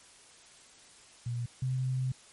sine tone pair in turn, 120 / 129.36 Hz, B2 / C3, -49 / -19 cents, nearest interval minor second, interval 130 cents, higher second, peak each -31 / -28 dBFS, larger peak second, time 1.26-1.46 / 1.62-2.12 s, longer second, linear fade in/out 5 ms, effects white hiss -56 dBFS RMS until 2.32 s + MP3 48 kbps

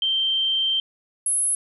sine tone pair in turn, 3136 / 10643 Hz, G7 / E9, 0 / +16 cents, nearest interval octave + major sixth, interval 2116 cents, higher second, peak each -19 dBFS, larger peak neither, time 0.02-0.8 / 1.26-1.55 s, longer first, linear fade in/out 2 ms, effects none

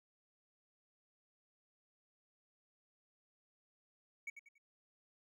triangle tone with echo, 2242 Hz, C#7, 19 cents sharp, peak -39 dBFS, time 4.27-4.3 s, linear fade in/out 5 ms, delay 94 ms, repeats 3, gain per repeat -9 dB, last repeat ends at 4.582 s, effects none

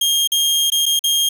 sawtooth tone with dropouts, 3227 Hz, G7, 50 cents sharp, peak -11 dBFS, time 0.01-1.29 s, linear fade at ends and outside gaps 5 ms, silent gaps 0.275-0.318 / 0.702-0.719 / 0.857-0.862 / 0.993-1.039 s, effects 8-bit

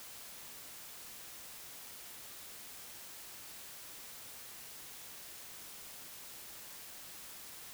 silence, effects white hiss -50 dBFS RMS until 7.73 s

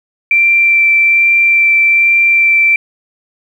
sine tone with vibrato, 2349 Hz, D7, in tune, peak -6 dBFS, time 0.31-2.76 s, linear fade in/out 2 ms, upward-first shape sine, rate 1.2 Hz, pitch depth 8 cents each way, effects 7-bit

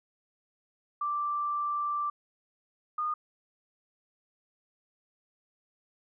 sine tone pair in turn, 1174.7 / 1223.7 Hz, D6 / D#6, 0 / -29 cents, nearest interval minor second, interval 71 cents, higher second, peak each -28 dBFS, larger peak neither, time 1.01-2.1 / 2.98-3.14 s, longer first, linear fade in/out 5 ms, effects none

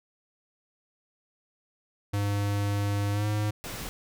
square tone with pitch glide, 101.6 to 105.43 Hz, G#2 to G#2, -38 to +27 cents, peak -26 dBFS, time 2.13-3.51 s, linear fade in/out 10 ms, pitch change +65 cents, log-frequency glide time 3.12-3.26 s
pink noise, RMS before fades -37 dBFS, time 3.64-3.89 s, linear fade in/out 0 ms
effects none

